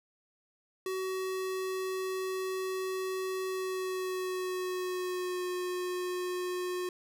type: tone with pitch glide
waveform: square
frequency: 376.4 to 361.5 Hz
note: F#4 to F#4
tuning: +30 to -40 cents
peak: -33 dBFS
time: 0.86-6.89 s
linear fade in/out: 2 ms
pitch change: -70 cents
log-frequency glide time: 3.47-5.46 s
effects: none